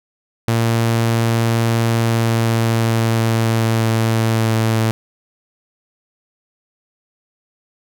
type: tone with pitch glide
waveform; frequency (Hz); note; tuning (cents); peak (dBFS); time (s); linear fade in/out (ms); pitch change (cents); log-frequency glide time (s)
sawtooth; 115.1 to 111.95; A#2 to A2; -22 to +30; -10; 0.48-4.91; 0; -48; 1.91-4.7
effects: none